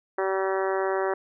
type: harmonic tone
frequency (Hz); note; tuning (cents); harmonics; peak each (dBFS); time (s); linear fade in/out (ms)
191.6; G3; -39; 2 / 3 / 4 / 5 / 6 / 7 / 8 / 9 / 10; -26 / -30 / -32 / -34 / -36 / -37 / -38 / -39 / -40; 0.18-1.14; 5
effects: none